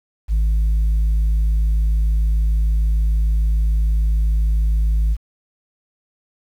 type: tone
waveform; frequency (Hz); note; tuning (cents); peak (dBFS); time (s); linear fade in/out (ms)
sine; 53.4; G#1; +49; -11; 0.28-5.17; 50
effects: tanh soft clip ceiling -13 dBFS + 8-bit